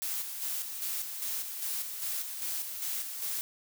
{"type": "noise with tremolo", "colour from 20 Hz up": "blue", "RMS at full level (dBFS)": -34, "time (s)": [0.02, 3.41], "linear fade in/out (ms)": 0, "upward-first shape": "square", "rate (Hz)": 2.5, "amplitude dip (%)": 45, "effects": []}